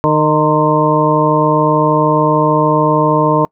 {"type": "harmonic tone with a mistuned harmonic", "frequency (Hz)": 153.3, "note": "D#3", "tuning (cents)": -25, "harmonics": [1, 2, 3, 4, 6, 7], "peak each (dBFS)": [-16, -16, -16, -16, -16, -16], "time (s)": [0.04, 3.45], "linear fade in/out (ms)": 0, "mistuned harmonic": 7, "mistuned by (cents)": -41, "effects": ["noise-tail reverb RT60 0.1 s tail -26 dB re dry"]}